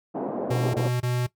white band-pass noise, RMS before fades -29 dBFS, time 0.14-0.89 s, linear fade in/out 20 ms, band 190 to 660 Hz, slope 24 dB/octave
square tone bursts, 123.47 Hz, B2, in tune, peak -24 dBFS, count 3, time 0.5-1.268 s, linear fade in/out 10 ms, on 240 ms, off 24 ms
effects noise-tail reverb RT60 0.1 s tail -17 dB re dry

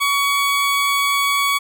20% pulse tone, 1126 Hz, C#6, 27 cents sharp, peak -11 dBFS, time 0-1.59 s, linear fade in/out 20 ms, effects none

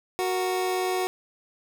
25% pulse tone pair together, 369.4 / 466.2 Hz, F#4 / A#4, -3 / 0 cents, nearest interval major third, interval 403 cents, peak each -21 / -31 dBFS, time 0.19-1.07 s, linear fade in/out 0 ms, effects none

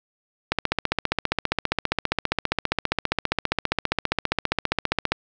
click train, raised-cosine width 0.3 ms, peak -4 dBFS, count 70, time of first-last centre 0.52-5.12 s, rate 15 Hz, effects none

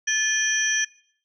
sine tone cluster, 1736 / 2450 / 3169 / 5620 / 6000 Hz, A6 / D#7 / G7 / F8 / F#8, -24 / -27 / +18 / +10 / +23 cents, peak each -23 / -31 / -29 / -31 / -25 dBFS, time 0.07-0.85 s, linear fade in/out 10 ms, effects noise-tail reverb RT60 0.6 s tail -21 dB re dry

